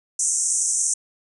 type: band-pass noise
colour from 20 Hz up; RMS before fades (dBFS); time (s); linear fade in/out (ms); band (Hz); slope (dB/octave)
white; -22; 0.19-0.94; 5; 5900 to 9200; 96
effects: none